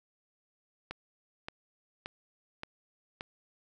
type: click train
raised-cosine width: 0.3 ms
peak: -22 dBFS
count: 5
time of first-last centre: 0.91-3.209 s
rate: 1.74 Hz
effects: none